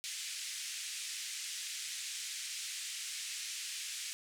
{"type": "band-pass noise", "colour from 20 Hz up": "white", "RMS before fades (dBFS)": -42, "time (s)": [0.04, 4.13], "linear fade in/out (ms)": 0, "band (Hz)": [2000, 8600], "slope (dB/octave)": 24, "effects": []}